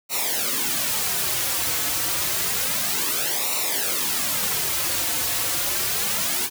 white noise with flanger, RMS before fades -24 dBFS, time 0.09-6.5 s, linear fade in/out 50 ms, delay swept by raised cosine 0.61 to 5.01 ms, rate 0.29 Hz, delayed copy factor -0.8, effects none

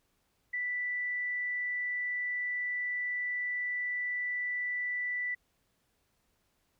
sine tone, 1974 Hz, B6, 1 cent flat, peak -31 dBFS, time 0.53-5.35 s, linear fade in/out 10 ms, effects pink hiss -75 dBFS RMS until 6.79 s

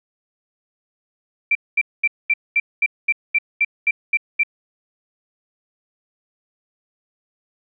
sine tone bursts, 2349 Hz, D7, in tune, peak -13 dBFS, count 12, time 1.51-4.434 s, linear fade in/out 5 ms, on 42 ms, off 220 ms, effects none

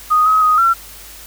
sine tone with pitch steps, 1242 / 1272 / 1249 / 1355 Hz, D#6 / D#6 / D#6 / E6, -3 / +38 / +6 / +47 cents, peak -9 dBFS, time 0.1-0.74 s, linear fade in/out 20 ms, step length 160 ms, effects added 50 Hz sine -42 dBFS peak until 1.26 s + white hiss -37 dBFS RMS until 1.26 s

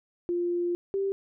sine tone pair in turn, 349.2 / 392 Hz, F4 / G4, 0 / 0 cents, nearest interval major second, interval 200 cents, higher second, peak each -25 dBFS, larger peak neither, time 0.29-0.75 / 0.94-1.12 s, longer first, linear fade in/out 0 ms, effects none

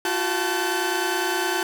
sawtooth tone cluster, 344.9 / 374.7 / 878 / 1527 Hz, F4 / F#4 / A5 / G6, -22 / +22 / -4 / -46 cents, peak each -24 dBFS, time 0.05-1.63 s, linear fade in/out 2 ms, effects none

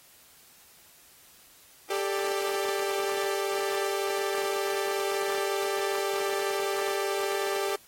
sawtooth chord, G suspended second, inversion none, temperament equal with one note detuned, 394.7 / 440 / 587.3 Hz, G4 / A4 / D5, +12 / 0 / 0 cents, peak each -25 / -30 / -31 dBFS, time 1.9-7.76 s, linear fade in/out 5 ms, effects white hiss -56 dBFS RMS until 7.87 s + AAC 48 kbps

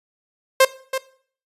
sawtooth tone with echo, 528 Hz, C5, 16 cents sharp, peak -6 dBFS, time 0.6-0.65 s, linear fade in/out 5 ms, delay 330 ms, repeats 1, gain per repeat -11 dB, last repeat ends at 0.98 s, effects noise-tail reverb RT60 0.5 s tail -18 dB re dry + resampled to 32000 Hz

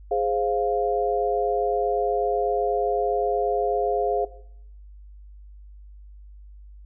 sine chord, F minor, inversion first, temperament equal, 415.3 / 523.3 / 698.5 Hz, Ab4 / C5 / F5, 0 / 0 / 0 cents, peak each -24 / -27 / -24 dBFS, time 0.11-4.25 s, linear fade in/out 5 ms, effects noise-tail reverb RT60 0.7 s tail -17 dB re dry + added 50 Hz sine -42 dBFS peak until 6.85 s

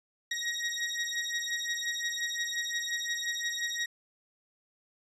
20% pulse beating tone pair, 1886 / 1891.7 Hz, A#6 / A#6, +20 / +25 cents, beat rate 5.7 Hz, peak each -29 dBFS, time 0.31-3.86 s, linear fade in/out 5 ms, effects resampled to 24000 Hz

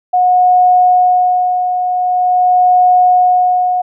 sine tone with tremolo, 727 Hz, F#5, 31 cents flat, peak -5 dBFS, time 0.13-3.82 s, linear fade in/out 10 ms, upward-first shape sine, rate 0.45 Hz, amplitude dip 55%, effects none

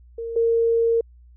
sine tone pair in turn, 460.4 / 460.4 Hz, A#4 / A#4, -22 / -22 cents, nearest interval unison, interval 0 cents, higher neither, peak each -27 / -16 dBFS, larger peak second, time 0.18-0.36 / 0.36-1.01 s, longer second, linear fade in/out 5 ms, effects added 60 Hz sine -46 dBFS peak until 1.36 s

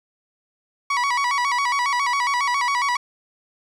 30% pulse tone with vibrato, 1046.5 Hz, C6, in tune, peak -16 dBFS, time 0.9-2.97 s, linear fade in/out 5 ms, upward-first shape square, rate 7.3 Hz, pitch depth 120 cents each way, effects low-pass 6000 Hz 12 dB/octave + 9-bit

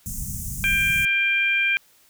pink band-stop noise, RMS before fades -30 dBFS, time 0.06-1.05 s, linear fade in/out 0 ms, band 210 to 6300 Hz, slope 48 dB/octave
harmonic tone, 794 Hz, G5, 22 cents sharp, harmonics 2 / 3 / 4, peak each -25 / -19 / -31 dBFS, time 0.64-1.77 s, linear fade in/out 0 ms
effects white hiss -57 dBFS RMS until 2.09 s

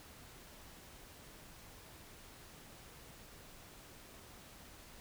silence, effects pink hiss -56 dBFS RMS until 5 s

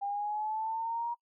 sine linear sweep, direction up, 798 to 951 Hz, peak -31 dBFS, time 0.01-1.15 s, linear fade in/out 20 ms, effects noise-tail reverb RT60 0.1 s tail -24 dB re dry

